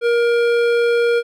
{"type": "tone with hard clipping", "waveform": "sine", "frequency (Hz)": 472, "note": "A#4", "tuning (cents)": 22, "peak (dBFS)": -15, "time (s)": [0.01, 1.23], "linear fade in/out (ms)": 50, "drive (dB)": 13, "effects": []}